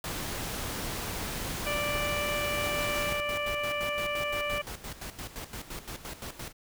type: noise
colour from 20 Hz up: pink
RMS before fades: -35 dBFS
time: 0.04-3.13 s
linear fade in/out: 2 ms
type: harmonic tone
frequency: 587.3 Hz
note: D5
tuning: in tune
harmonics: 1 / 2 / 3 / 4 / 5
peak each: -33 / -36 / -41 / -34 / -39 dBFS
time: 1.66-4.62 s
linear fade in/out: 10 ms
type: noise with tremolo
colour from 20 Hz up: pink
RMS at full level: -39 dBFS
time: 2.6-6.53 s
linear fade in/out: 20 ms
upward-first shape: square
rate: 5.8 Hz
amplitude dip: 70%
effects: none